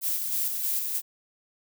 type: noise with tremolo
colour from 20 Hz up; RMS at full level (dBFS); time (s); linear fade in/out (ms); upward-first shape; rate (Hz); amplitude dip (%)
violet; -27; 0.01-1.02; 50; square; 3.2; 35
effects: none